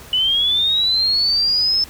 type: linear sweep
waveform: sine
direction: up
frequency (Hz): 2960 to 5274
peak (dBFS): -14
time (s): 0.13-1.84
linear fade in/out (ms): 2
effects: added 68 Hz sine -43 dBFS peak until 1.89 s + pink hiss -40 dBFS RMS until 1.89 s